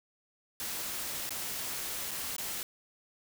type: noise with dropouts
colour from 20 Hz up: white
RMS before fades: -37 dBFS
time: 0.6-2.63 s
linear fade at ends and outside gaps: 1 ms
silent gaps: 1.293-1.306 / 2.11-2.114 / 2.365-2.382 s
effects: none